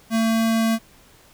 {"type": "tone", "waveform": "square", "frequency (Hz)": 225.3, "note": "A3", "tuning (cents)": 41, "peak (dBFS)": -18, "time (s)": [0.1, 0.79], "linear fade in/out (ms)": 50, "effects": ["pink hiss -52 dBFS RMS until 1.33 s"]}